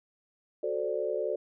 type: chord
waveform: sine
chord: D dominant seventh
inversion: first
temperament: equal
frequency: 370 / 440 / 523.3 / 587.3 Hz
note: F#4 / A4 / C5 / D5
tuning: 0 / 0 / 0 / 0 cents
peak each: -35 / -33 / -35 / -33 dBFS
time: 0.63-1.36 s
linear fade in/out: 5 ms
effects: none